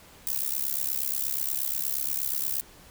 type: noise with amplitude modulation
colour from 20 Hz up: violet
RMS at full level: -25 dBFS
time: 0.27-2.61 s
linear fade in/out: 0 ms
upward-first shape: sine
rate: 68.4 Hz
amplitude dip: 100%
effects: pink hiss -52 dBFS RMS until 2.9 s